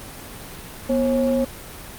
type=ring-modulated tone; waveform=triangle; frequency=148 Hz; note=D3; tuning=14 cents sharp; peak=-12 dBFS; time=0.89-1.45 s; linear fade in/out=10 ms; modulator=392 Hz; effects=pink hiss -37 dBFS RMS until 1.98 s + Opus 32 kbps